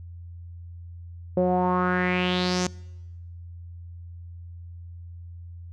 sawtooth tone with low-pass filter sweep, 181 Hz, F#3, 38 cents flat, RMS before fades -23 dBFS, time 1.37-2.67 s, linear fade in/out 2 ms, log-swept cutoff 520 to 6600 Hz, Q 4.5, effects noise-tail reverb RT60 1.0 s tail -23 dB re dry + added 86 Hz sine -38 dBFS peak until 5.72 s

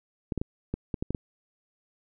clicks, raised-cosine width 3 ms, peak -16 dBFS, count 8, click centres 0.322 / 0.377 / 0.415 / 0.74 / 0.942 / 1.025 / 1.106 / 1.148 s, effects none

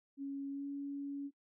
sine tone with pitch glide, 277.2 to 281.4 Hz, C#4 to C#4, 0 to +26 cents, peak -38 dBFS, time 0.17-1.31 s, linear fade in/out 50 ms, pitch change +26 cents, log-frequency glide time 0.5-0.66 s, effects noise-tail reverb RT60 0.1 s tail -19 dB re dry

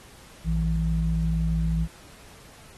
sine tone pair together, 57.59 / 162.9 Hz, A#1 / E3, -20 / -20 cents, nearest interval octave + tritone, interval 1800 cents, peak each -24 / -24 dBFS, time 0.44-1.88 s, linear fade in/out 50 ms, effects pink hiss -50 dBFS RMS until 2.77 s + AAC 32 kbps

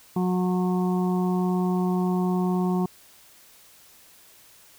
harmonic tone, 181.9 Hz, F#3, 29 cents flat, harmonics 1 / 2 / 4 / 5 / 6, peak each -22 / -28 / -34 / -36 / -38 dBFS, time 0.16-2.86 s, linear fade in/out 5 ms, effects white hiss -53 dBFS RMS until 4.78 s

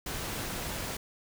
pink noise, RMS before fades -36 dBFS, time 0.06-0.97 s, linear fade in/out 5 ms, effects none

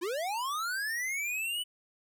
square linear sweep, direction up, 320 to 3000 Hz, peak -32 dBFS, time 0.01-1.64 s, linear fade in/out 20 ms, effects none

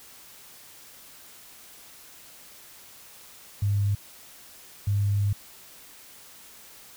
sine tone bursts at uneven times, 101.3 Hz, G#2, 43 cents flat, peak -21 dBFS, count 2, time 3.62-3.95 / 4.87-5.33 s, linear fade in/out 5 ms, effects white hiss -49 dBFS RMS until 6.96 s

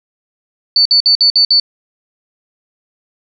sine tone bursts, 4500 Hz, C#8, 25 cents sharp, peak -6 dBFS, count 6, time 0.76-1.599 s, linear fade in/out 2 ms, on 94 ms, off 55 ms, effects none

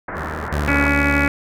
white low-pass noise, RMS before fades -28 dBFS, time 0.08-0.88 s, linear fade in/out 5 ms, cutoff 1800 Hz, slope 48 dB/octave
sawtooth tone, 77.6 Hz, D#2, 4 cents flat, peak -25 dBFS, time 0.15-0.49 s, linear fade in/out 20 ms
sawtooth tone with vibrato, 73.42 Hz, D2, in tune, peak -16 dBFS, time 0.52-1.28 s, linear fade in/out 5 ms, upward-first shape triangle, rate 13 Hz, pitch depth 25 cents each way
harmonic tone, 282.5 Hz, C#4, 33 cents sharp, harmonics 1 / 2 / 3 / 4 / 5 / 6 / 7 / 8 / 9, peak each -20 / -27 / -29 / -30 / -23 / -25 / -25 / -23 / -28 dBFS, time 0.68-1.28 s, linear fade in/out 0 ms
effects none

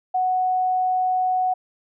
sine tone, 740 Hz, F#5, in tune, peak -18 dBFS, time 0.14-1.54 s, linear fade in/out 10 ms, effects none

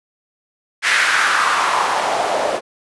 white noise with band-pass filter sweep, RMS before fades -17 dBFS, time 0.82-2.61 s, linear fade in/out 50 ms, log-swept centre 1900 to 550 Hz, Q 2.9, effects resampled to 24000 Hz

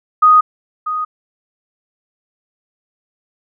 sine tone with echo, 1244.5 Hz, D#6, in tune, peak -5 dBFS, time 0.22-0.41 s, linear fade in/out 10 ms, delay 640 ms, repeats 1, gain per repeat -12 dB, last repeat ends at 1.05 s, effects none

